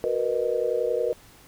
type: chord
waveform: sine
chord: B major seventh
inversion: second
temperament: just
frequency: 370.4 / 463 / 493.9 / 617.4 Hz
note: F#4 / A#4 / B4 / D#5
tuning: +2 / -12 / 0 / -14 cents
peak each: -32 / -26 / -26 / -30 dBFS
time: 0.04-1.13 s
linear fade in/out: 0 ms
effects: pink hiss -52 dBFS RMS until 1.47 s